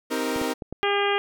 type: chord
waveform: sawtooth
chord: C minor seventh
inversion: none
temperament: equal with one note detuned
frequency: 261.6 / 315.1 / 392 / 466.2 Hz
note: C4 / Eb4 / G4 / Bb4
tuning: 0 / +22 / 0 / 0 cents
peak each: -25 / -26 / -30 / -25 dBFS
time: 0.1-0.54 s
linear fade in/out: 20 ms
type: clicks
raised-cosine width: 2 ms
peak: -20 dBFS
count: 4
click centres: 0.362 / 0.415 / 0.622 / 0.726 s
type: harmonic tone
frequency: 403.6 Hz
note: G#4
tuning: 49 cents flat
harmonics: 1 / 2 / 3 / 4 / 5 / 6 / 7 / 8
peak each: -24 / -27 / -29 / -30 / -31 / -32 / -32 / -33 dBFS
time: 0.83-1.18 s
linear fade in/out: 0 ms
effects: none